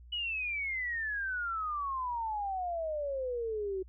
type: exponential sweep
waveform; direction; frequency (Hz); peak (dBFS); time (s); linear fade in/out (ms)
sine; down; 2960 to 370; -32; 0.12-3.83; 10
effects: added 60 Hz sine -50 dBFS peak until 3.88 s